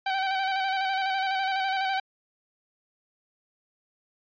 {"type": "tone with vibrato", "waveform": "sawtooth", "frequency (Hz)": 769, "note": "G5", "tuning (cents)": -33, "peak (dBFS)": -21, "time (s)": [0.06, 2], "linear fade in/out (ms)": 5, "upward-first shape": "square", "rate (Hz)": 12, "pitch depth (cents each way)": 29, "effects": ["resampled to 11025 Hz"]}